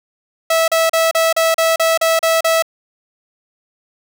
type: tone bursts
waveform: sawtooth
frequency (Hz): 653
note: E5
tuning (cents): -17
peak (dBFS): -8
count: 10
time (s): 0.5-2.624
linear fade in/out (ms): 5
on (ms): 180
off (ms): 36
effects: none